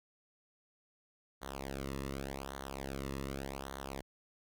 sawtooth tone with flanger, 68 Hz, C#2, 33 cents flat, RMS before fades -42 dBFS, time 1.41-4.02 s, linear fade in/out 20 ms, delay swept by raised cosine 0.39 to 1.32 ms, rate 0.86 Hz, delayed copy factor -0.85, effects none

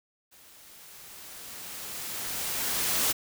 white noise with level ramp, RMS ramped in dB -55 to -25 dBFS, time 0.31-3.13 s, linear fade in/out 20 ms, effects none

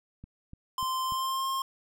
click train, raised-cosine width 5 ms, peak -32 dBFS, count 4, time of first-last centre 0.24-1.122 s, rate 3.4 Hz
square tone with pitch glide, 1040 to 1066.8 Hz, C6 to C6, -11 to +33 cents, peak -29 dBFS, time 0.78-1.62 s, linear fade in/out 2 ms, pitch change +44 cents, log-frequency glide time 1.04-1.48 s
effects none

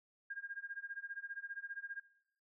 sine tone with tremolo, 1617 Hz, G#6, 47 cents flat, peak -39 dBFS, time 0.3-2 s, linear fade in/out 5 ms, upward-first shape sine, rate 15 Hz, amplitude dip 90%, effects noise-tail reverb RT60 0.8 s tail -19 dB re dry

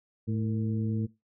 harmonic tone with a mistuned harmonic, 109.3 Hz, A2, 11 cents flat, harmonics 1 / 2 / 3 / 4, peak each -29 / -31 / -39 / -42 dBFS, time 0.27-1.07 s, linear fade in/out 20 ms, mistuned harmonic 4, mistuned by +78 cents, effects noise-tail reverb RT60 0.2 s tail -18 dB re dry

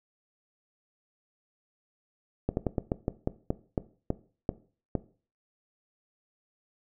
slowing click train, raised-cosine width 2 ms, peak -13 dBFS, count 12, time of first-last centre 2.49-4.953 s, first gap 81 ms, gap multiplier 1.19, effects noise-tail reverb RT60 0.4 s tail -17 dB re dry

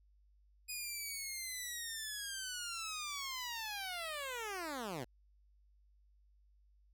10% pulse linear sweep, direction down, 2489 to 110 Hz, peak -32 dBFS, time 0.68-5.05 s, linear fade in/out 20 ms, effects added 50 Hz sine -65 dBFS peak until 6.93 s

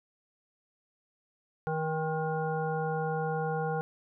harmonic tone with a mistuned harmonic, 158.3 Hz, D#3, 30 cents sharp, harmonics 1 / 3 / 5 / 7 / 9, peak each -33 / -33 / -34 / -44 / -40 dBFS, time 1.67-3.81 s, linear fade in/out 0 ms, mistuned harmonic 7, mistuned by -50 cents, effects none

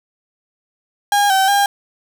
35% pulse tone with pitch steps, 814 / 770 / 805 Hz, G#5 / G5 / G5, -35 / -31 / +46 cents, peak -10 dBFS, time 1.12-1.66 s, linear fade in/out 2 ms, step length 180 ms, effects none

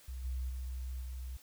sine tone with level steps, 63.4 Hz, B1, 46 cents sharp, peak -39 / -34 / -37 / -39 dBFS, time 0.08-1.37 s, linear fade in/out 5 ms, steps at 0.24 / 0.49 / 1.01 s, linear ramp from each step 10 ms, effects white hiss -60 dBFS RMS until 1.42 s

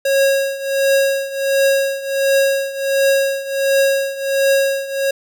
square tone with tremolo, 547 Hz, C#5, 23 cents flat, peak -11 dBFS, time 0.05-5.11 s, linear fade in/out 5 ms, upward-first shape triangle, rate 1.4 Hz, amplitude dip 85%, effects none

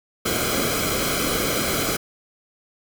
pink noise with comb filter, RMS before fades -23 dBFS, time 0.25-1.97 s, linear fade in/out 10 ms, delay 1.1 ms, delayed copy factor -0.75, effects none

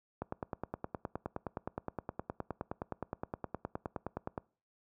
click train, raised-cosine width 1 ms, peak -22 dBFS, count 41, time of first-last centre 0.22-4.378 s, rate 9.62 Hz, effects noise-tail reverb RT60 0.4 s tail -24 dB re dry + high-pass 60 Hz 12 dB/octave

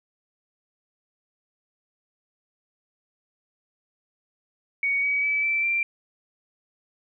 sine tone with pitch steps, 2239 / 2269 / 2299 / 2330 / 2361 Hz, C#7 / C#7 / D7 / D7 / D7, +17 / +40 / -37 / -14 / +9 cents, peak -21 dBFS, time 4.83-5.83 s, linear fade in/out 2 ms, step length 200 ms, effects none

